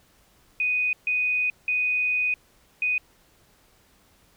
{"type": "tone bursts at uneven times", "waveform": "sine", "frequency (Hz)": 2489, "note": "D#7", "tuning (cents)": 0, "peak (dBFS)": -21, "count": 4, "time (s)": [[0.6, 0.93], [1.07, 1.5], [1.68, 2.34], [2.82, 2.98]], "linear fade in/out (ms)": 2, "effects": ["pink hiss -60 dBFS RMS until 4.36 s"]}